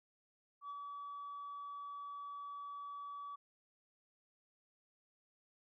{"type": "tone with ADSR envelope", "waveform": "sine", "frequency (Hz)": 1144, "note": "D6", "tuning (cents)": -46, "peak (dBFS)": -40, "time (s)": [0.61, 3.36], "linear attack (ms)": 88, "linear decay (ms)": 33, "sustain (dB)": -3, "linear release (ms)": 12, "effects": ["tanh soft clip ceiling -41 dBFS"]}